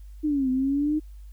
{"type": "exponential two-way sweep", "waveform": "sine", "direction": "down then up", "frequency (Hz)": [311.1, 254.5, 311.1], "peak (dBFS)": -21, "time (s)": [0.23, 1], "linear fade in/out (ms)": 20, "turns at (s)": 0.5, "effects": ["added 50 Hz sine -40 dBFS peak until 1.32 s", "white hiss -66 dBFS RMS until 1.32 s"]}